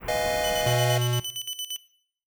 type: band-stop noise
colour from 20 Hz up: pink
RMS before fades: -37 dBFS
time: 0-0.78 s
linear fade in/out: 50 ms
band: 2600 to 16000 Hz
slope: 48 dB/octave
type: chord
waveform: square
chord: F half-diminished seventh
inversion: second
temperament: equal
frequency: 493.9 / 622.3 / 698.5 / 830.6 Hz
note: Cb5 / Eb5 / F5 / Ab5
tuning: 0 / 0 / 0 / 0 cents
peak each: -32 / -27 / -31 / -33 dBFS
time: 0.08-0.98 s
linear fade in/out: 5 ms
type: tone with tremolo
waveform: sawtooth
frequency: 3000 Hz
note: F#7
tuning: 23 cents sharp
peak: -26 dBFS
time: 0.44-1.77 s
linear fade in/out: 2 ms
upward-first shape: square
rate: 8.7 Hz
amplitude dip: 75%
type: tone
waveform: square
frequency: 122 Hz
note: B2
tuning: 21 cents flat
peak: -24 dBFS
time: 0.66-1.2 s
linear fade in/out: 5 ms
effects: noise-tail reverb RT60 0.6 s tail -18 dB re dry